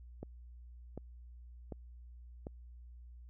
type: click train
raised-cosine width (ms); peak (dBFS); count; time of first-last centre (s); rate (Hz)
2; -29; 4; 0.23-2.469; 1.34
effects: added 60 Hz sine -50 dBFS peak until 3.29 s